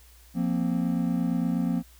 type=chord; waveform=triangle; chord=F suspended fourth; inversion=none; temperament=equal; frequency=174.61 / 233.1 / 261.6 Hz; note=F3 / Bb3 / C4; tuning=0 / 0 / 0 cents; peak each=-25 / -26 / -27 dBFS; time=0.34-1.83 s; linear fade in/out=50 ms; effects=added 60 Hz sine -52 dBFS peak until 1.99 s + white hiss -57 dBFS RMS until 1.99 s